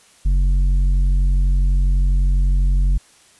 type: tone with tanh clipping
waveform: sine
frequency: 46.06 Hz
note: F#1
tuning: 7 cents flat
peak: -14 dBFS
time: 0.25-2.98 s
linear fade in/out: 10 ms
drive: 7 dB
effects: white hiss -51 dBFS RMS until 3.39 s + resampled to 24000 Hz